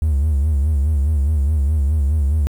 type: tone with vibrato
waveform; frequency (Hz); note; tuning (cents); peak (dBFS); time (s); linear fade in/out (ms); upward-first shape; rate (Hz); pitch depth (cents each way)
triangle; 73.42; D2; 0; -11; 0.02-2.47; 0; sine; 4.8; 130
effects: tanh soft clip ceiling -8 dBFS + 8-bit

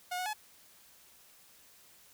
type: tone with pitch steps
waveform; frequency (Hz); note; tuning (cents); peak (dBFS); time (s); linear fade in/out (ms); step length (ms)
sawtooth; 721 / 732 / 852; F#5 / F#5 / G#5; -45 / -19 / +44; -30; 0.11-0.335; 10; 75
effects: white hiss -60 dBFS RMS until 2.13 s

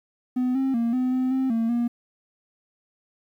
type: tone with pitch steps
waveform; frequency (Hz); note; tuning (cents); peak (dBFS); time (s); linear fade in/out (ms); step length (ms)
triangle; 251.6 / 266.6 / 232.8 / 254.1 / 256.6 / 263 / 227.7 / 237.9; B3 / C4 / A#3 / B3 / C4 / C4 / A#3 / A#3; +32 / +33 / -2 / +49 / -34 / +9 / -40 / +35; -18; 0.36-1.88; 10; 190
effects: tanh soft clip ceiling -14 dBFS + 10-bit

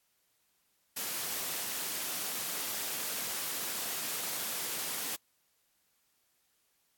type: high-pass noise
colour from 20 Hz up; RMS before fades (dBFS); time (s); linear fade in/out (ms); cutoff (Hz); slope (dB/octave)
white; -36; 0.96-5.16; 10; 160; 12
effects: white hiss -74 dBFS RMS until 6.97 s + AAC 64 kbps

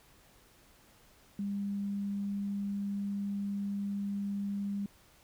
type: tone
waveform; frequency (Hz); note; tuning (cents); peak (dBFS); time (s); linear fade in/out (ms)
sine; 200.7; G3; +41; -32; 1.39-4.86; 2
effects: pink hiss -62 dBFS RMS until 5.23 s

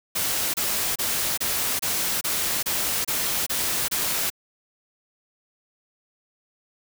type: noise bursts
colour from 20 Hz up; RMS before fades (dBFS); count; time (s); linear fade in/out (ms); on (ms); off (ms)
white; -25; 10; 0.15-4.302; 10; 390; 28
effects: none

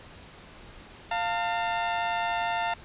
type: tone pair together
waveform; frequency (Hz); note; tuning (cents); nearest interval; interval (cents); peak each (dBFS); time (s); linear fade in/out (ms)
sawtooth; 698.5 / 901.1; F5 / A5; 0 / +41; major third; 441; -25; 1.11-2.74; 5
effects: pink hiss -48 dBFS RMS until 2.84 s + resampled to 8000 Hz

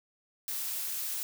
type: noise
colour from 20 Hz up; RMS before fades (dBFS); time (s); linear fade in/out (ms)
blue; -35; 0.48-1.23; 0
effects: none

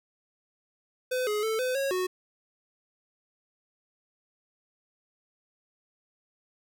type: tone with pitch steps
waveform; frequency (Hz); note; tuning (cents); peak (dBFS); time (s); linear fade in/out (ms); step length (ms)
square; 507 / 420.5 / 441.7 / 508 / 548 / 367.8; B4 / G#4 / A4 / B4 / C#5 / F#4; +45 / +22 / +7 / +49 / -20 / -10; -27; 1.11-2.07; 10; 160
effects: none

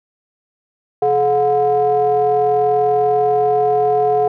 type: ring-modulated tone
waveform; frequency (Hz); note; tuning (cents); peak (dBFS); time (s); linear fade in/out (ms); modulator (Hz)
triangle; 148.8; D3; +23; -7; 1.02-4.28; 5; 575
effects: none

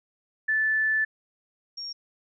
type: tone pair in turn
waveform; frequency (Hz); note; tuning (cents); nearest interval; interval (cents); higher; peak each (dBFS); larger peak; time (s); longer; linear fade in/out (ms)
sine; 1750 / 5556; A6 / F8; -10 / -10; octave + minor sixth; 2000; second; -21 / -33; first; 0.48-1.05 / 1.77-1.93; first; 10
effects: none

